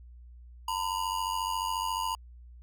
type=ring-modulated tone; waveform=square; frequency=960 Hz; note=B5; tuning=49 cents flat; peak=-27 dBFS; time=0.68-2.15 s; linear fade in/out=2 ms; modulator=47.1 Hz; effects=added 60 Hz sine -47 dBFS peak until 2.62 s